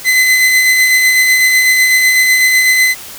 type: tone with tremolo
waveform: 40% pulse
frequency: 2032 Hz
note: B6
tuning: 49 cents sharp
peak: -5 dBFS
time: 0.04-2.95 s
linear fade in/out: 50 ms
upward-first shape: sine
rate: 8 Hz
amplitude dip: 30%
effects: white hiss -30 dBFS RMS until 3.18 s